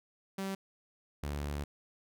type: tone pair in turn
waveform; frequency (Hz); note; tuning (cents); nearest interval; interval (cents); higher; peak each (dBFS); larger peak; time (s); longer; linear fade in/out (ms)
sawtooth; 193.6 / 72.52; G3 / D2; -21 / -21; octave + perfect fourth; 1700; first; -31 / -31; neither; 0.38-0.55 / 1.23-1.64; second; 5
effects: none